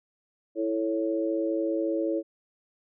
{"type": "chord", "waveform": "sine", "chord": "A major", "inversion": "second", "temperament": "equal", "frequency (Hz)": [329.6, 440, 554.4], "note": ["E4", "A4", "C#5"], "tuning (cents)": [0, 0, 0], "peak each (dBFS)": [-27, -32, -30], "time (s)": [0.55, 2.23], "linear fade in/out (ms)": 50, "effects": []}